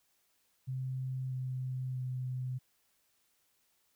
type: tone with pitch steps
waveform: sine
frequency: 130.2 / 128.93 / 127.67 Hz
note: C3 / C3 / C3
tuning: -8 / -25 / -42 cents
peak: -34 dBFS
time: 0.67-2.59 s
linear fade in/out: 20 ms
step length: 640 ms
effects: white hiss -74 dBFS RMS until 3.95 s